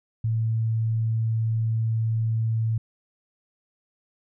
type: tone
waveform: sine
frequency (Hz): 112.3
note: A2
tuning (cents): +36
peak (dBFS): -21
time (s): 0.24-2.78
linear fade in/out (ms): 5
effects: none